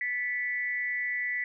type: tone with amplitude modulation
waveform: sine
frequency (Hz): 1975.5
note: B6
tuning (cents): 0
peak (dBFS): -25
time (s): 0.01-1.44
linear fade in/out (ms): 2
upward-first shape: sine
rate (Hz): 229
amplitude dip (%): 70
effects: none